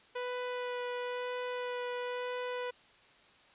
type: tone with vibrato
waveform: sawtooth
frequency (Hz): 493.9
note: B4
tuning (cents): 0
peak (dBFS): -31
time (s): 0.15-2.71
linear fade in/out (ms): 10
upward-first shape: sine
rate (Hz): 1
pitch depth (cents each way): 9
effects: white hiss -61 dBFS RMS until 3.54 s + resampled to 8000 Hz